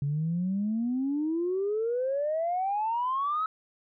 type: exponential sweep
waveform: sine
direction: up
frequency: 138.59 to 1304 Hz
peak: -25 dBFS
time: 0.02-3.46 s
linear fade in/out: 2 ms
effects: tanh soft clip ceiling -21 dBFS